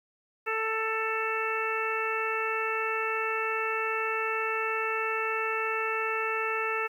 harmonic tone, 442.8 Hz, A4, 11 cents sharp, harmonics 1 / 2 / 3 / 4 / 5 / 6, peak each -33 / -37 / -32 / -35 / -37 / -34 dBFS, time 0.46-6.88 s, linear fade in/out 20 ms, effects 10-bit

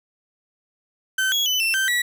35% pulse tone with pitch steps, 1538 / 3333 / 3006 / 2687 / 1556 / 1940 Hz, G6 / G#7 / F#7 / E7 / G6 / B6, -33 / +5 / +27 / +33 / -13 / -31 cents, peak -17 dBFS, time 1.18-2.02 s, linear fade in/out 5 ms, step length 140 ms, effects none

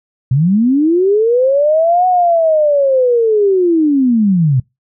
sine linear two-way sweep, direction up then down, 121.1 to 740 to 121.1 Hz, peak -8 dBFS, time 0.31-4.6 s, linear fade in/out 5 ms, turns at 2.07 s, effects noise-tail reverb RT60 0.2 s tail -24 dB re dry

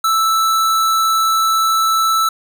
square tone, 1318.5 Hz, E6, in tune, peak -13 dBFS, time 0.04-2.29 s, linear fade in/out 5 ms, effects none

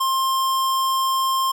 square tone, 1059 Hz, C6, 21 cents sharp, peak -19 dBFS, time 0-1.52 s, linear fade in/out 10 ms, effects none

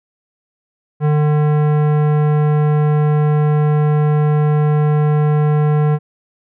sine tone with tanh clipping, 150 Hz, D3, 37 cents sharp, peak -13 dBFS, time 1-5.99 s, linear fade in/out 50 ms, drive 17 dB, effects none

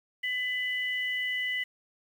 sine tone pair together, 2003 / 2960 Hz, B6 / F#7, +24 / 0 cents, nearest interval perfect fifth, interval 676 cents, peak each -29 / -35 dBFS, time 0.23-1.64 s, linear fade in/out 10 ms, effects 9-bit

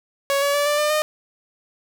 sawtooth tone with pitch steps, 557 / 567.4 / 578 / 588.8 / 599.7 / 610.9 Hz, C#5 / C#5 / D5 / D5 / D5 / D#5, +8 / +40 / -28 / +4 / +36 / -32 cents, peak -14 dBFS, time 0.3-1.02 s, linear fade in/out 0 ms, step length 120 ms, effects none

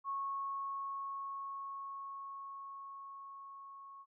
sine tone with level ramp, 1100 Hz, C#6, 14 cents flat, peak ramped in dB -35 to -50 dBFS, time 0.04-4.06 s, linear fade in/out 50 ms, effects none

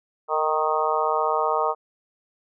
harmonic tone with a mistuned harmonic, 155.56 Hz, D#3, in tune, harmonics 3 / 4 / 5 / 6 / 7 / 8, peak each -27 / -27 / -27 / -27 / -27 / -27 dBFS, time 0.28-1.75 s, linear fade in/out 50 ms, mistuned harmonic 3, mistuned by -18 cents, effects none

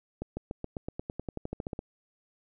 accelerating click train, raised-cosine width 2 ms, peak -21 dBFS, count 17, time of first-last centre 0.22-1.791 s, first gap 150 ms, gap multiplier 0.94, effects none

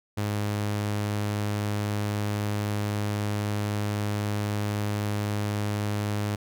sawtooth tone, 103.83 Hz, G#2, in tune, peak -22 dBFS, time 0.17-6.36 s, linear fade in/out 10 ms, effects none

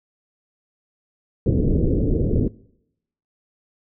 pink low-pass noise, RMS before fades -19 dBFS, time 1.46-2.48 s, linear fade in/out 2 ms, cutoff 480 Hz, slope 48 dB/octave, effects noise-tail reverb RT60 0.8 s tail -22 dB re dry

